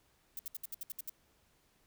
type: noise bursts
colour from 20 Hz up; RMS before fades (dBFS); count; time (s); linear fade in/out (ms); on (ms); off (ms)
violet; -41; 9; 0.37-1.096; 2; 22; 66
effects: pink hiss -71 dBFS RMS until 1.86 s